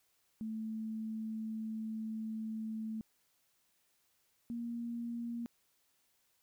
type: tone pair in turn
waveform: sine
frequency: 220 / 235.2 Hz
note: A3 / A#3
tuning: 0 / +16 cents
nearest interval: minor second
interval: 116 cents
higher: second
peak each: -37 / -37 dBFS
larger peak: neither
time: 0.41-3.01 / 4.5-5.46 s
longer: first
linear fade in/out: 0 ms
effects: white hiss -75 dBFS RMS until 6.42 s